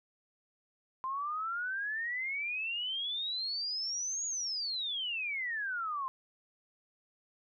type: exponential two-way sweep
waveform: sine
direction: up then down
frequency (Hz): 1035 to 6800 to 1035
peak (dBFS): -33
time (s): 1.04-6.08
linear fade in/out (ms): 0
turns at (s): 4.26
effects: none